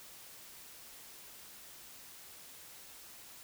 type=silence; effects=white hiss -53 dBFS RMS until 3.43 s